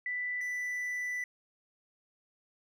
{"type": "tone pair in turn", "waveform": ["sine", "triangle"], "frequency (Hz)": [1982, 1982], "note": ["B6", "B6"], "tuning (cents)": [6, 6], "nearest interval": "unison", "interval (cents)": 0, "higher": "neither", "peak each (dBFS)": [-32, -31], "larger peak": "second", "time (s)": [[0.06, 0.41], [0.41, 1.24]], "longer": "second", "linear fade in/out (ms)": 2, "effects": []}